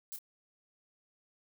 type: noise with echo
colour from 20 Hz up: violet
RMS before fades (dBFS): -42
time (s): 0.12-0.16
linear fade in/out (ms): 0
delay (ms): 27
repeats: 1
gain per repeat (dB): -6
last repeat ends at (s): 0.187
effects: none